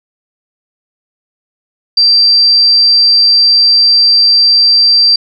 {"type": "tone", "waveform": "sine", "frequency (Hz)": 4699, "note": "D8", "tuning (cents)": 0, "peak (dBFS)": -4, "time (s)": [1.97, 5.16], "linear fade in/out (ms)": 5, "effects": []}